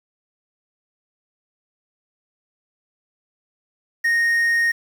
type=tone with quantisation; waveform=triangle; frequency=1858 Hz; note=A#6; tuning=6 cents flat; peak=-14 dBFS; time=4.04-4.72 s; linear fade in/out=10 ms; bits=7; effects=none